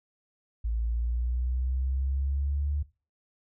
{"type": "linear sweep", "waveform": "sine", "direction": "up", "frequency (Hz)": [55.2, 73.42], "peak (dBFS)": -26, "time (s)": [0.64, 2.83], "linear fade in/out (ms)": 10, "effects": ["noise-tail reverb RT60 0.3 s tail -18 dB re dry"]}